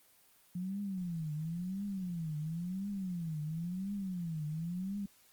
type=tone with vibrato; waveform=sine; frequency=174.8 Hz; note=F3; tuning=2 cents sharp; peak=-35 dBFS; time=0.55-5.06 s; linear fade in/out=5 ms; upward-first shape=triangle; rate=0.96 Hz; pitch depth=280 cents each way; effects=white hiss -65 dBFS RMS until 5.32 s + Opus 24 kbps